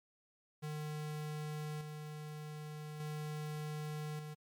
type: tone with tremolo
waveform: square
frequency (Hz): 151.7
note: D#3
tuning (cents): -44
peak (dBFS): -40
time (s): 0.62-4.35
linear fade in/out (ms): 20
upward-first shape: square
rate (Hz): 0.42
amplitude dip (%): 40
effects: MP3 96 kbps